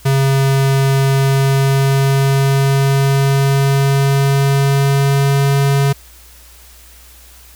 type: tone with pitch glide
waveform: square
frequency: 136 to 139.1 Hz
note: C#3 to C#3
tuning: -33 to +6 cents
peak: -11 dBFS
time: 0.05-5.93 s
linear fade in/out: 10 ms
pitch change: +39 cents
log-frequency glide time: 1.12-5.54 s
effects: added 60 Hz sine -42 dBFS peak until 7.55 s + white hiss -43 dBFS RMS until 7.55 s